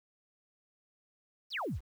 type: exponential sweep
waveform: sine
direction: down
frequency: 6010 to 40.22 Hz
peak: -33 dBFS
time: 1.5-1.81 s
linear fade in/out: 50 ms
effects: 10-bit